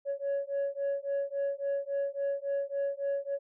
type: beating tone pair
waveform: sine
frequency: 557 / 560.6 Hz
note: C#5 / C#5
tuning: +8 / +19 cents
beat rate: 3.6 Hz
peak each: -31 dBFS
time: 0.05-3.39 s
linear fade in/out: 50 ms
effects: tanh soft clip ceiling -26 dBFS